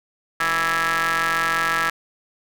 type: ring-modulated tone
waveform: sawtooth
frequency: 168.1 Hz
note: E3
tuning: 34 cents sharp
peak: -12 dBFS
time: 0.4-1.9 s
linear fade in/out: 5 ms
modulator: 1490 Hz
effects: none